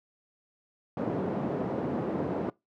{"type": "band-pass noise", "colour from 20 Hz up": "pink", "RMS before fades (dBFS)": -31, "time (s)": [0.97, 2.5], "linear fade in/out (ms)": 2, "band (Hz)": [180, 550], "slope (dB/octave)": 12, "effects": ["noise-tail reverb RT60 0.2 s tail -22 dB re dry", "high-pass 100 Hz 12 dB/octave"]}